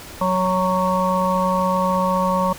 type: harmonic tone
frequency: 185 Hz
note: F#3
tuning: in tune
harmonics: 1 / 3 / 5 / 6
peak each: -22 / -22 / -22 / -22 dBFS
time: 0.21-2.53 s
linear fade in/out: 5 ms
effects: pink hiss -37 dBFS RMS until 2.58 s